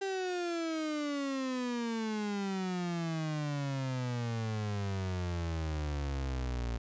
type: exponential sweep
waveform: 35% pulse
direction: down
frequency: 393.7 to 57.4 Hz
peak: -31 dBFS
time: 0.01-6.78 s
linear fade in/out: 10 ms
effects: resampled to 16000 Hz